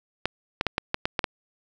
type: clicks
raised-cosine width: 0.3 ms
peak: -7 dBFS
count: 8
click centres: 0.256 / 0.611 / 0.667 / 0.781 / 0.944 / 1.055 / 1.192 / 1.242 s
effects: none